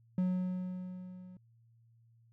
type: tone with level ramp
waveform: triangle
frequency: 183 Hz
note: F#3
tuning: 19 cents flat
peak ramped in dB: -25 to -47 dBFS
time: 0.18-1.37 s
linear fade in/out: 2 ms
effects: added 115 Hz sine -62 dBFS peak until 2.32 s